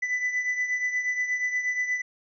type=beating tone pair; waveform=triangle; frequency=1992 / 2000.4 Hz; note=B6 / B6; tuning=+14 / +22 cents; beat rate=8.4 Hz; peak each=-24 / -31 dBFS; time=0.02-2.02 s; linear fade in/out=10 ms; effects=resampled to 16000 Hz